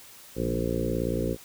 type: harmonic tone with a mistuned harmonic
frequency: 58.27 Hz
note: A#1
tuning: in tune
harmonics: 1 / 2 / 3 / 4 / 5 / 6 / 7 / 8 / 9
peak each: -34 / -34 / -34 / -34 / -34 / -34 / -34 / -34 / -34 dBFS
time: 0.35-1.37 s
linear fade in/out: 50 ms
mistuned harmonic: 3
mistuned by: -29 cents
effects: white hiss -49 dBFS RMS until 1.44 s